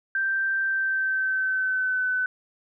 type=tone with pitch glide; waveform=sine; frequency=1568 to 1508.5 Hz; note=G6 to F#6; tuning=0 to +33 cents; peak=-22 dBFS; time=0.15-2.26 s; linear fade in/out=2 ms; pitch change=-67 cents; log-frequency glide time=0.64-2.07 s; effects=none